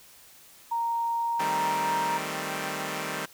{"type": "tone with pitch glide", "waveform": "sine", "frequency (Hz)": [930, 937], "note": ["A#5", "A#5"], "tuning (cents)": [-4, 9], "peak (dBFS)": -25, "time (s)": [0.71, 2.18], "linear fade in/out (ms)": 10, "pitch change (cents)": 13, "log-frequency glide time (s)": [1.14, 1.72]}
{"type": "chord", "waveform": "5% pulse", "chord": "A half-diminished seventh", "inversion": "second", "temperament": "equal", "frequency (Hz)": [155.56, 196, 220, 261.6], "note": ["Eb3", "G3", "A3", "C4"], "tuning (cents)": [0, 0, 0, 0], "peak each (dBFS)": [-24, -24, -27, -25], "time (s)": [1.39, 3.26], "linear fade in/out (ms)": 10}
{"effects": ["white hiss -53 dBFS RMS until 3.33 s"]}